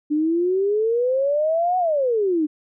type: exponential two-way sweep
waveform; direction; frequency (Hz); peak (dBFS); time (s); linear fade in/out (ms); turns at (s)
sine; up then down; 293.7 to 744 to 293.7; -17; 0.1-2.47; 20; 1.78
effects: none